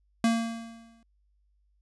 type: tone with exponential decay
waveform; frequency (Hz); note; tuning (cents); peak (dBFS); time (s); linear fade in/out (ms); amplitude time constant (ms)
square; 229.1; A#3; -30; -20; 0.24-1.03; 2; 170
effects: added 50 Hz sine -65 dBFS peak until 1.81 s + resampled to 24000 Hz